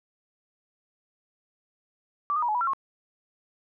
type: tone with pitch steps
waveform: sine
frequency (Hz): 1164 / 1232 / 959 / 851 / 976 / 1361 / 1086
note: D6 / D#6 / A#5 / G#5 / B5 / F6 / C#6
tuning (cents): -16 / -17 / +49 / +42 / -21 / -45 / -36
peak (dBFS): -23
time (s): 2.3-2.734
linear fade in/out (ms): 0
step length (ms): 62
effects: none